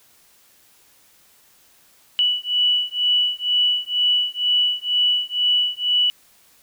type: beating tone pair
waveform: sine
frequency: 2953 / 2955.1 Hz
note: F#7 / F#7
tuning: -4 / -3 cents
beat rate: 2.1 Hz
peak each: -20 dBFS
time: 2.19-6.1 s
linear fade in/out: 0 ms
effects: white hiss -55 dBFS RMS until 6.62 s